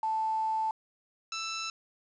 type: tone pair in turn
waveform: sine / 10% pulse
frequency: 880 / 1325 Hz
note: A5 / E6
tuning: 0 / +9 cents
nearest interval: perfect fifth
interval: 709 cents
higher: second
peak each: -27 / -25 dBFS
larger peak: second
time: 0.03-0.71 / 1.32-1.7 s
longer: first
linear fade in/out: 2 ms
effects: resampled to 16000 Hz + 9-bit